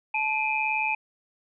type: tone cluster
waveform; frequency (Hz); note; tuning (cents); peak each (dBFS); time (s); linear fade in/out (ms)
sine; 871 / 2397 / 2535; A5 / D7 / D#7; -18 / +35 / +32; -28; 0.14-0.95; 5
effects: none